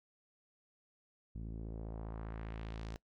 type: tone with low-pass filter sweep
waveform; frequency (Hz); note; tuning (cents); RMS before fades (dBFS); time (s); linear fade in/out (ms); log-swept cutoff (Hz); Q
sawtooth; 55; A1; 0; -44; 1.35-2.96; 0; 210 to 6300; 1.2
effects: noise-tail reverb RT60 0.1 s tail -22 dB re dry